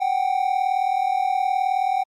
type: tone pair together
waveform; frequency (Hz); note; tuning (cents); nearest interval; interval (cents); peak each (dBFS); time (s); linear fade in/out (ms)
triangle; 745 / 784; F#5 / G5; +12 / 0; minor second; 88; -20; 0-2.04; 20
effects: Opus 48 kbps